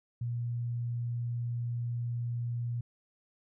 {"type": "tone", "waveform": "sine", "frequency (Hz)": 119.3, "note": "A#2", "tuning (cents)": 41, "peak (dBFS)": -31, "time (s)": [0.21, 2.81], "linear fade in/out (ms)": 5, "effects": []}